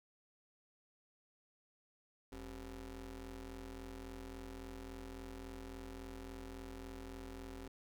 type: ring-modulated tone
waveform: 25% pulse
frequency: 116.54 Hz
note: A#2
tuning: in tune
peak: -40 dBFS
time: 2.32-7.68 s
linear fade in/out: 5 ms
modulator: 153 Hz
effects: none